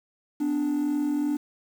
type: tone pair together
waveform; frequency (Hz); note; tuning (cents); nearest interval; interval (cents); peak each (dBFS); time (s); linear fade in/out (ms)
triangle; 251.2 / 293.7; B3 / D4; +30 / 0; minor third; 270; -28 / -21; 0.4-1.37; 10
effects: tanh soft clip ceiling -17 dBFS + 8-bit